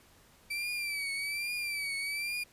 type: tone with vibrato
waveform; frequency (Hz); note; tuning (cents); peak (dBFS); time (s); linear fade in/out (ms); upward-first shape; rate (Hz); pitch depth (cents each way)
35% pulse; 2321; D7; -21; -31; 0.5-2.44; 10; triangle; 1.2; 89
effects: pink hiss -61 dBFS RMS until 2.52 s + resampled to 32000 Hz